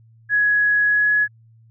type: tone with pitch glide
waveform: sine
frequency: 1675 to 1687.6 Hz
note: G#6 to G#6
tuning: +14 to +27 cents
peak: -14 dBFS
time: 0.29-1.28 s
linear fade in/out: 50 ms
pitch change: +13 cents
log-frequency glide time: 0.85-1.12 s
effects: added 113 Hz sine -48 dBFS peak until 1.7 s